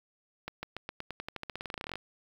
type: accelerating click train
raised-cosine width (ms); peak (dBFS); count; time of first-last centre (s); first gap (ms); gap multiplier
0.3; -21; 24; 0.48-1.956; 150; 0.91
effects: 8-bit